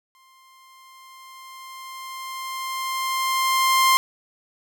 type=tone with exponential growth; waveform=sawtooth; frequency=1052 Hz; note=C6; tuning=9 cents sharp; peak=-10 dBFS; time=0.15-3.97 s; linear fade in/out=0 ms; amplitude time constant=830 ms; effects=none